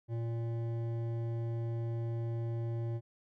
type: tone with hard clipping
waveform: triangle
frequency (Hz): 115.9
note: A#2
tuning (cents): -10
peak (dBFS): -35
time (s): 0.08-3.01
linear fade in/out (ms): 50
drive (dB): 15
effects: none